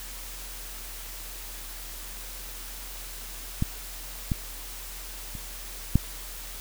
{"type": "clicks", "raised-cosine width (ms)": 5, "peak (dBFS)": [-11, -12, -26, -6], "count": 4, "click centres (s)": [3.624, 4.318, 5.352, 5.956], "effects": ["added 41 Hz sine -41 dBFS peak until 6.6 s", "white hiss -41 dBFS RMS until 6.6 s"]}